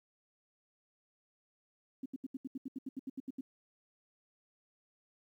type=tone bursts; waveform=sine; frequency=265.1 Hz; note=C4; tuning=23 cents sharp; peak=-37 dBFS; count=14; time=2.03-3.41 s; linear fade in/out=5 ms; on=28 ms; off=76 ms; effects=12-bit